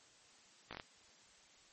slowing click train, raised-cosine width 0.3 ms, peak -28 dBFS, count 5, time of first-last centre 0.71-0.799 s, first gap 17 ms, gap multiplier 1.18, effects white hiss -64 dBFS RMS until 1.72 s + MP3 32 kbps

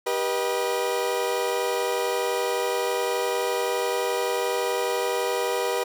30% pulse chord, G augmented, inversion none, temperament equal with one note detuned, 392 / 483.7 / 622.3 Hz, G4 / B4 / D#5, 0 / -36 / 0 cents, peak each -26 / -23 / -29 dBFS, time 0.06-5.84 s, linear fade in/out 10 ms, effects none

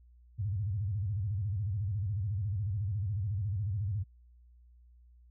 sine tone with vibrato, 100.2 Hz, G2, 38 cents sharp, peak -30 dBFS, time 0.38-4.04 s, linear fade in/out 20 ms, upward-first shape square, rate 14 Hz, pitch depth 160 cents each way, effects added 60 Hz sine -56 dBFS peak until 5.3 s

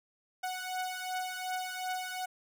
sawtooth beating tone pair, 738 / 740.7 Hz, F#5 / F#5, -5 / +2 cents, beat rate 2.7 Hz, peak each -33 / -35 dBFS, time 0.43-2.26 s, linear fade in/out 10 ms, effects none

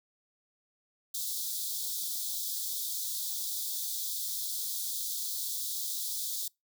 white high-pass noise, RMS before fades -35 dBFS, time 1.14-6.48 s, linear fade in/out 5 ms, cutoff 3400 Hz, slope 96 dB/octave, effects noise-tail reverb RT60 0.2 s tail -26 dB re dry

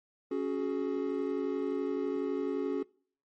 triangle chord, C# suspended fourth, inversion none, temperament equal with one note detuned, 277.2 / 370 / 421.8 Hz, C#4 / F#4 / G#4, 0 / 0 / +27 cents, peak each -32 dBFS, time 0.31-2.83 s, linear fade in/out 5 ms, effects noise-tail reverb RT60 0.5 s tail -24 dB re dry + MP3 32 kbps

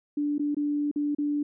sine tone with dropouts, 292.5 Hz, D4, 7 cents flat, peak -24 dBFS, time 0.17-1.43 s, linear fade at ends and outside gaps 5 ms, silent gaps 0.382-0.394 / 0.547-0.567 / 0.914-0.959 / 1.149-1.184 s, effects none

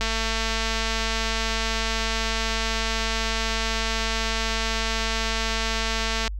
click train, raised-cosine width 0.2 ms, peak -9 dBFS, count 1405, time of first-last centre 0.01-6.278 s, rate 224 Hz, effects added 50 Hz sine -28 dBFS peak until 6.39 s

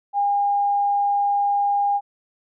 sine tone, 810 Hz, G#5, 43 cents flat, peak -17 dBFS, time 0.13-2.01 s, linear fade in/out 50 ms, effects none

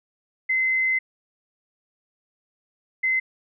sine tone pair in turn, 2056 / 2056 Hz, C7 / C7, -31 / -31 cents, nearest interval unison, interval 0 cents, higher neither, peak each -19 dBFS, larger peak neither, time 0.49-0.99 / 3.03-3.2 s, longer first, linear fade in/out 10 ms, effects none

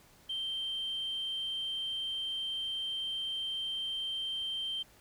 sine tone, 3136 Hz, G7, in tune, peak -32 dBFS, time 0.29-4.83 s, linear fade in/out 10 ms, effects tanh soft clip ceiling -30 dBFS + pink hiss -61 dBFS RMS until 5 s

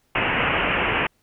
white low-pass noise, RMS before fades -22 dBFS, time 0.15-1.07 s, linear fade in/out 5 ms, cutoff 2900 Hz, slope 96 dB/octave, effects pink hiss -66 dBFS RMS until 1.22 s

